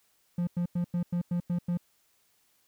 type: tone bursts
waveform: triangle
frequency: 174.61 Hz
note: F3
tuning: in tune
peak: -24 dBFS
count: 8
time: 0.38-1.774 s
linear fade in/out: 5 ms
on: 92 ms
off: 94 ms
effects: white hiss -69 dBFS RMS until 2.67 s